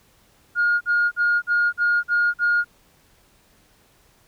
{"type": "tone bursts", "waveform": "sine", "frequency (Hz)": 1426, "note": "F6", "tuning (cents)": 36, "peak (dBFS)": -15, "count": 7, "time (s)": [0.55, 2.646], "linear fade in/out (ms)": 50, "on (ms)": 260, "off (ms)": 46, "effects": ["tanh soft clip ceiling -12 dBFS", "pink hiss -58 dBFS RMS until 4.27 s"]}